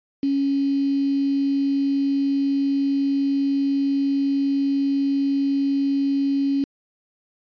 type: tone with quantisation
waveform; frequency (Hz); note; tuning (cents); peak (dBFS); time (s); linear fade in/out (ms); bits
sine; 277.2; C#4; 0; -18; 0.23-6.64; 2; 6
effects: resampled to 11025 Hz